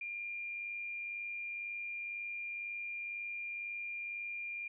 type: tone with amplitude modulation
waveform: sine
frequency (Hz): 2400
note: D7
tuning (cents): +37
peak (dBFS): -37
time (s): 0.01-4.68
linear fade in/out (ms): 5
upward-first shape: sine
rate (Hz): 102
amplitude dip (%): 35
effects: none